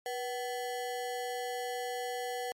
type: ring-modulated tone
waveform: square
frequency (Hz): 622.3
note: D#5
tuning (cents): 0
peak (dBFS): -32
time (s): 0.06-2.52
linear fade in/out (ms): 0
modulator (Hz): 135
effects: MP3 64 kbps